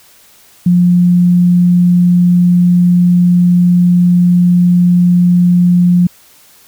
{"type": "tone", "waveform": "sine", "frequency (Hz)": 176.9, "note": "F3", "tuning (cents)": 23, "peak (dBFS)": -5, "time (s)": [0.66, 6.07], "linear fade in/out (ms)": 5, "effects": ["white hiss -44 dBFS RMS until 6.67 s"]}